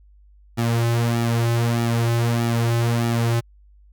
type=tone with flanger; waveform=sawtooth; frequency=117.1 Hz; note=A#2; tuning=8 cents sharp; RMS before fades=-20 dBFS; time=0.57-3.41 s; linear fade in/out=20 ms; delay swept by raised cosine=1.9 to 4.3 ms; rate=1.6 Hz; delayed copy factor=-0.7; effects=added 50 Hz sine -48 dBFS peak until 3.92 s